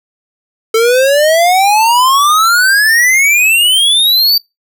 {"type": "exponential sweep", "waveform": "square", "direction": "up", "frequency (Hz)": [440, 4662], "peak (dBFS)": -7, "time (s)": [0.74, 4.38], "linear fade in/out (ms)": 5, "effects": ["noise-tail reverb RT60 0.2 s tail -24 dB re dry"]}